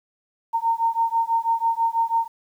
sine beating tone pair, 913 / 919.1 Hz, A#5 / A#5, -36 / -25 cents, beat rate 6.1 Hz, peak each -22 dBFS, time 0.53-2.28 s, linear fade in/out 20 ms, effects 9-bit

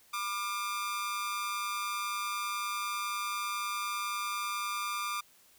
sawtooth tone with amplitude modulation, 1194 Hz, D6, 28 cents sharp, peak -26 dBFS, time 0.13-5.21 s, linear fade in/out 10 ms, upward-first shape sine, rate 210 Hz, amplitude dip 65%, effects white hiss -62 dBFS RMS until 5.58 s

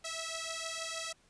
5% pulse beating tone pair, 650 / 656.4 Hz, E5 / E5, -24 / -8 cents, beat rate 6.4 Hz, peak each -29 / -29 dBFS, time 0.04-1.13 s, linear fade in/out 10 ms, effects pink hiss -67 dBFS RMS until 1.29 s + resampled to 22050 Hz

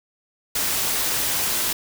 white noise, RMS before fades -23 dBFS, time 0.55-1.73 s, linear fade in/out 5 ms, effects none

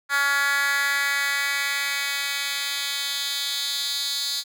10% pulse tone with high-pass filter sweep, 281.3 Hz, C#4, 26 cents sharp, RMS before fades -25 dBFS, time 0.09-4.44 s, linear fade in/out 50 ms, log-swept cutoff 1500 to 4200 Hz, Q 2.6, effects none

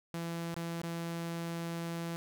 sawtooth tone with dropouts, 168.1 Hz, E3, 34 cents sharp, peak -32 dBFS, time 0.14-2.16 s, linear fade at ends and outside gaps 0 ms, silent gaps 0.542-0.565 / 0.816-0.834 s, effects none

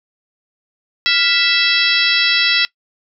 harmonic tone with a mistuned harmonic, 659.3 Hz, E5, in tune, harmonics 2 / 3 / 4 / 5 / 6 / 7 / 8, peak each -23 / -19 / -19 / -19 / -18 / -22 / -21 dBFS, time 1.06-2.65 s, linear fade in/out 0 ms, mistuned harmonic 2, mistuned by +110 cents, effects noise-tail reverb RT60 0.1 s tail -21 dB re dry

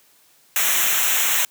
white noise with comb filter, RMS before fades -19 dBFS, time 0.56-1.45 s, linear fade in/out 2 ms, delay 0.21 ms, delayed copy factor -0.95, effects white hiss -56 dBFS RMS until 1.5 s + high-pass 100 Hz 12 dB/octave

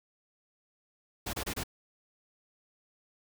pink noise bursts, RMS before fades -35 dBFS, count 4, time 1.26-1.637 s, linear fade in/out 10 ms, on 74 ms, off 27 ms, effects none

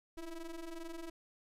square ring-modulated tone, 162.8 Hz, E3, 21 cents flat, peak -40 dBFS, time 0.17-1.1 s, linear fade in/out 5 ms, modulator 174 Hz, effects resampled to 32000 Hz + 12-bit

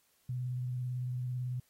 sine tone with vibrato, 125.3 Hz, B2, 25 cents sharp, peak -33 dBFS, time 0.29-1.6 s, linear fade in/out 5 ms, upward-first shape square, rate 18 Hz, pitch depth 21 cents each way, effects white hiss -71 dBFS RMS until 1.69 s + AAC 48 kbps

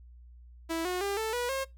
sawtooth tone with pitch steps, 328.6 / 362.5 / 399.9 / 441.2 / 486.7 / 536.9 Hz, E4 / F#4 / G4 / A4 / B4 / C5, -5 / -35 / +35 / +5 / -25 / +45 cents, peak -26 dBFS, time 0.69-1.65 s, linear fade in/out 20 ms, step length 160 ms, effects noise-tail reverb RT60 0.2 s tail -21 dB re dry + added 60 Hz sine -49 dBFS peak until 1.77 s

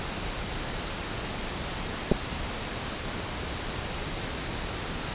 clicks, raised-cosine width 2 ms, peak -8 dBFS, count 2, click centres 2.115 / 2.12 s, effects pink hiss -33 dBFS RMS until 5.14 s + resampled to 8000 Hz

